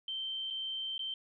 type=tone with dropouts; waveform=sine; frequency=3119 Hz; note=G7; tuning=9 cents flat; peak=-35 dBFS; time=0.08-1.14 s; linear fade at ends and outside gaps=2 ms; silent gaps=0.503-0.507 / 0.98-0.992 s; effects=none